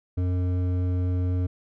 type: tone with hard clipping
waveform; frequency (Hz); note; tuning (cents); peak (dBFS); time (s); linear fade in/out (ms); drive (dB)
triangle; 90.4; F#2; -40; -24; 0.17-1.47; 10; 14
effects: none